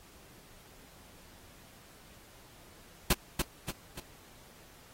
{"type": "noise with echo", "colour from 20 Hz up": "pink", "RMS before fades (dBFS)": -24, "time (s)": [3.1, 3.13], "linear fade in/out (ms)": 5, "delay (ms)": 290, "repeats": 3, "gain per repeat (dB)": -6, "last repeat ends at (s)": 4, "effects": ["pink hiss -57 dBFS RMS until 4.93 s", "AAC 48 kbps"]}